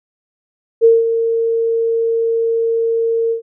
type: tone with ADSR envelope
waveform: sine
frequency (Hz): 457.3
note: A#4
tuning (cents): -33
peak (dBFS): -4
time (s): 0.81-3.42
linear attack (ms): 35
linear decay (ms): 190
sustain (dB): -9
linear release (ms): 110
effects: none